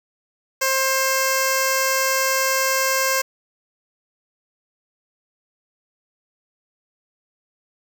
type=tone with notch filter; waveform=5% pulse; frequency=530 Hz; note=C5; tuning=22 cents sharp; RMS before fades=-20 dBFS; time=0.61-3.22 s; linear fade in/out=10 ms; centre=3600 Hz; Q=0.98; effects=8-bit